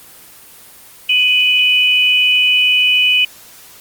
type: tone pair together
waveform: sine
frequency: 2500 / 2973 Hz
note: D#7 / F#7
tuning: +8 / +8 cents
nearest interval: minor third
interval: 300 cents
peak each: -12 dBFS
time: 1.09-3.25 s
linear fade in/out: 5 ms
effects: white hiss -40 dBFS RMS until 3.8 s + Opus 24 kbps